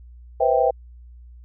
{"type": "chord", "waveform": "sine", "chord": "C major seventh", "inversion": "third", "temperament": "just", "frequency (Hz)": [490.5, 523.3, 654.1, 784.9], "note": ["B4", "C5", "E5", "G5"], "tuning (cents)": [-12, 0, -14, 2], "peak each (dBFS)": -21, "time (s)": [0.4, 0.71], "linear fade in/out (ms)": 10, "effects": ["added 60 Hz sine -41 dBFS peak until 1.44 s"]}